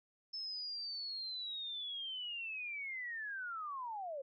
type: linear sweep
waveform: sine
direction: down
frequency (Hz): 5274 to 523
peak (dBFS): -40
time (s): 0.33-4.22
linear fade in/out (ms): 10
effects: none